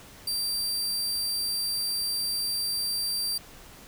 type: tone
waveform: sawtooth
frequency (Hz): 4700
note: D8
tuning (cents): +1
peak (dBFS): -24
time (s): 0.27-3.38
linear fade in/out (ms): 5
effects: pink hiss -49 dBFS RMS until 3.87 s